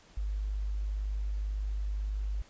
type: tone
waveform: sine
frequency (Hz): 50.9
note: G#1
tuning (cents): -34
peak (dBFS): -30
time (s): 0.17-2.42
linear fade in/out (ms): 5
effects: pink hiss -59 dBFS RMS until 2.49 s + resampled to 16000 Hz